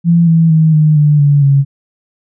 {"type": "tone with pitch steps", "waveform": "sine", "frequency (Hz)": [169.5, 164.01, 158.7, 153.56, 148.58, 143.77, 139.12], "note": ["E3", "E3", "D#3", "D#3", "D3", "D3", "C#3"], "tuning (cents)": [49, -8, 35, -22, 20, -36, 7], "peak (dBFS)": -5, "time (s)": [0.04, 1.65], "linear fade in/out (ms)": 50, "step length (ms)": 230, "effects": []}